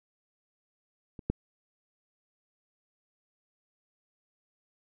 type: clicks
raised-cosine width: 3 ms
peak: -30 / -14 dBFS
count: 2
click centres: 1.192 / 1.3 s
effects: none